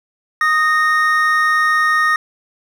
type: tone pair together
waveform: triangle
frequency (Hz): 1244.5 / 1847.7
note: D#6 / A#6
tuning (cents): 0 / -16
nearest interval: perfect fifth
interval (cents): 684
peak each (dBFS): -13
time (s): 0.41-2.16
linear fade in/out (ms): 2
effects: none